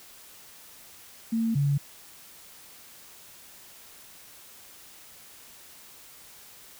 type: tone pair in turn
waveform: sine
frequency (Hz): 226.6 / 141.68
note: A#3 / C#3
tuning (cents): -49 / +38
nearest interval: minor sixth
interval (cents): 813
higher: first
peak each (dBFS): -23 / -21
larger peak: second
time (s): 1.32-1.55 / 1.55-1.78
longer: neither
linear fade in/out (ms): 10
effects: white hiss -50 dBFS RMS until 6.79 s